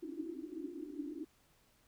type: band-pass noise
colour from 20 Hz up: white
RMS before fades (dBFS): -44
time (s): 0.02-1.25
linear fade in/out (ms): 10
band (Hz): 280 to 350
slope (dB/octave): 96
effects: pink hiss -70 dBFS RMS until 1.87 s